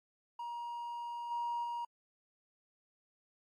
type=tone with level steps; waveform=triangle; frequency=948 Hz; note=A#5; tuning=29 cents sharp; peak=-37 / -31 / -34 dBFS; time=0.39-1.85 s; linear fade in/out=5 ms; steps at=1.3 / 1.63 s; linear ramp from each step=20 ms; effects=tanh soft clip ceiling -30 dBFS + AAC 64 kbps